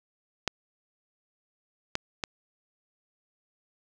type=clicks; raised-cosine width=0.2 ms; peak=-8 / -10 / -12 dBFS; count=3; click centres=0.477 / 1.954 / 2.238 s; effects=7-bit